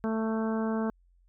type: harmonic tone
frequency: 221.6 Hz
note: A3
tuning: 13 cents sharp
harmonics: 1 / 2 / 3 / 4 / 5 / 6 / 7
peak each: -28 / -34 / -38 / -40 / -42 / -44 / -45 dBFS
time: 0.04-0.9 s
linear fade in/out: 0 ms
effects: added 44 Hz sine -60 dBFS peak until 1.28 s